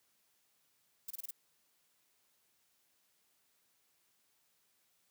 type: noise bursts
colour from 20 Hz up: violet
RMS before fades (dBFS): -42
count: 5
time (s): 1.08-1.309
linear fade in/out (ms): 5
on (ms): 25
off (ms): 26
effects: white hiss -75 dBFS RMS until 5.1 s + high-pass 80 Hz 12 dB/octave